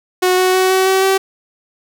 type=tone with pitch steps; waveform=sawtooth; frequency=366.6 / 370.2 / 373.9 / 377.6 / 381.3 / 385 Hz; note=F#4 / F#4 / F#4 / F#4 / G4 / G4; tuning=-16 / +1 / +18 / +35 / -48 / -31 cents; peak=-7 dBFS; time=0.22-1.18 s; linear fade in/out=10 ms; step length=160 ms; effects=none